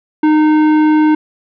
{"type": "tone with tanh clipping", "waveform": "triangle", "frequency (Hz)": 307.2, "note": "D#4", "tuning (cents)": -22, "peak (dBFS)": -9, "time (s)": [0.23, 1.15], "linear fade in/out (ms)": 5, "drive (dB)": 17, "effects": []}